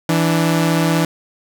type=tone pair together; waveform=sawtooth; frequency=164.81 / 293.7 Hz; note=E3 / D4; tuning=0 / 0 cents; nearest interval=minor seventh; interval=1000 cents; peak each=-11 / -15 dBFS; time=0.09-1.05 s; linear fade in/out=2 ms; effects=none